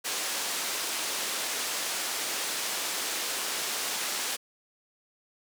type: band-pass noise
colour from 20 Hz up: white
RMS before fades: -32 dBFS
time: 0.04-4.37 s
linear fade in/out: 20 ms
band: 310 to 8600 Hz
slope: 12 dB/octave
effects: none